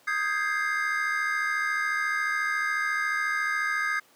triangle chord, Ab major seventh, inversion second, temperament equal with one note detuned, 1244.5 / 1587.1 / 1661.2 / 2093 Hz, Eb6 / G6 / Ab6 / C7, 0 / +21 / 0 / 0 cents, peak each -29 dBFS, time 0.07-4 s, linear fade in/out 10 ms, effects pink hiss -59 dBFS RMS until 4.15 s + high-pass 300 Hz 12 dB/octave

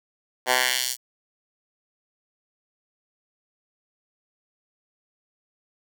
10% pulse tone with high-pass filter sweep, 126.7 Hz, B2, 45 cents sharp, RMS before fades -23 dBFS, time 0.46-0.97 s, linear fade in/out 50 ms, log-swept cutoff 750 to 6900 Hz, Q 0.98, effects none

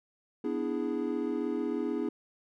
triangle chord, E dominant seventh, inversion second, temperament equal, 246.9 / 293.7 / 329.6 / 415.3 Hz, B3 / D4 / E4 / G#4, 0 / 0 / 0 / 0 cents, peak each -33 dBFS, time 0.44-2.09 s, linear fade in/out 5 ms, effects none

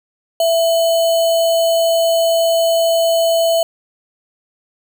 sine tone with sample-and-hold, 664 Hz, E5, 12 cents sharp, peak -11 dBFS, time 0.4-3.63 s, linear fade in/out 2 ms, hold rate 3675 Hz, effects none

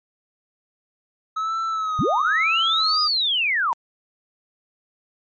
triangle tone with vibrato, 1281 Hz, E6, 50 cents flat, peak -20 dBFS, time 1.36-3.08 s, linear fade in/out 10 ms, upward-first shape sine, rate 1 Hz, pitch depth 68 cents each way
sine linear two-way sweep, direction up then down, 92.2 to 4978 to 891 Hz, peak -18 dBFS, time 1.99-3.73 s, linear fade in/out 0 ms, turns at 3.02 s
effects MP3 32 kbps

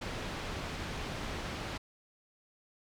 pink low-pass noise, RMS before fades -39 dBFS, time 0.01-1.78 s, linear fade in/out 10 ms, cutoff 4400 Hz, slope 12 dB/octave, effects none

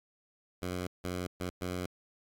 10% pulse tone bursts at uneven times, 90.2 Hz, F#2, 44 cents flat, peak -26 dBFS, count 4, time 0.62-0.87 / 1.04-1.27 / 1.4-1.5 / 1.61-1.86 s, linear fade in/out 5 ms, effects AAC 48 kbps

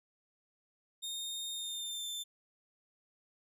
sawtooth tone with pitch glide, 3677 to 3552 Hz, A#7 to A7, -24 to +16 cents, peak -35 dBFS, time 1.02-2.24 s, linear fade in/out 20 ms, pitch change -60 cents, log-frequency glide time 1.53-2.09 s, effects resampled to 32000 Hz

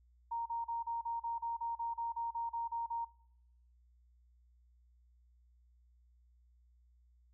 sine tone bursts, 930 Hz, A#5, 4 cents flat, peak -35 dBFS, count 15, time 0.31-3.05 s, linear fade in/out 10 ms, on 150 ms, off 35 ms, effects noise-tail reverb RT60 0.8 s tail -22 dB re dry + added 60 Hz sine -64 dBFS peak until 7.33 s

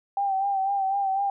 sine tone with vibrato, 784 Hz, G5, in tune, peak -22 dBFS, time 0.17-1.3 s, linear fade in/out 2 ms, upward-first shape sine, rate 4 Hz, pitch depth 44 cents each way, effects none

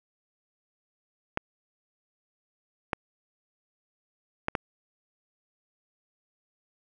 clicks, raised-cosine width 0.5 ms, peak -11 dBFS, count 4, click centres 1.374 / 2.932 / 4.484 / 4.552 s, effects none

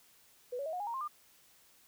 sine tone with pitch steps, 493.9 / 560.8 / 636.8 / 723.1 / 821.1 / 932.4 / 1058.7 / 1202.2 Hz, B4 / C#5 / D#5 / F#5 / G#5 / A#5 / C6 / D6, 0 / +20 / +40 / -40 / -20 / 0 / +20 / +40 cents, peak -35 dBFS, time 0.52-1.08 s, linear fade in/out 10 ms, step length 70 ms, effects white hiss -64 dBFS RMS until 1.87 s

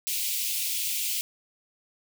white high-pass noise, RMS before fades -29 dBFS, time 0.07-1.21 s, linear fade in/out 0 ms, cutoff 2300 Hz, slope 48 dB/octave, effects none

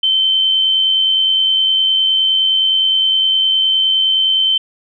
sine tone with amplitude modulation, 3091 Hz, G7, 25 cents flat, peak -9 dBFS, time 0.03-4.58 s, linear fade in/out 5 ms, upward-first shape sine, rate 89.7 Hz, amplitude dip 35%, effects none

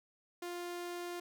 sawtooth tone, 350.5 Hz, F4, 6 cents sharp, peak -36 dBFS, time 0.42-1.2 s, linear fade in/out 5 ms, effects none

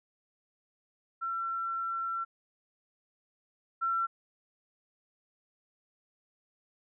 sine tone pair in turn, 1352 / 1352 Hz, E6 / E6, +43 / +43 cents, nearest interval unison, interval 0 cents, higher neither, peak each -31 / -27 dBFS, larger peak second, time 1.21-2.25 / 3.81-4.07 s, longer first, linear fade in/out 20 ms, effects none

